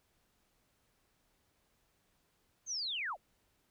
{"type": "linear sweep", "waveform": "sine", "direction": "down", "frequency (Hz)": [6500, 486.4], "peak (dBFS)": -35, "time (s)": [2.66, 3.17], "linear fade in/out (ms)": 50, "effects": ["pink hiss -75 dBFS RMS until 3.7 s"]}